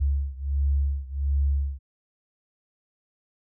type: beating tone pair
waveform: sine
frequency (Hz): 69.3 / 70.7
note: C#2 / C#2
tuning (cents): 0 / +35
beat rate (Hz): 1.4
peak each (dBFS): -24 / -26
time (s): 0-1.79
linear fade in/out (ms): 20
effects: none